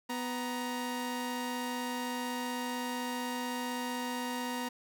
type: tone pair together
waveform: sawtooth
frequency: 248.7 / 939 Hz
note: B3 / A#5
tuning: +12 / +12 cents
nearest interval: octave + major seventh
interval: 2300 cents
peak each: -32 / -34 dBFS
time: 0.09-4.69 s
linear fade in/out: 10 ms
effects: none